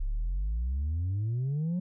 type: exponential sweep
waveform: sine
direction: up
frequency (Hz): 32.7 to 185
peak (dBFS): -25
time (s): 0-1.8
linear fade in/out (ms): 10
effects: tanh soft clip ceiling -26 dBFS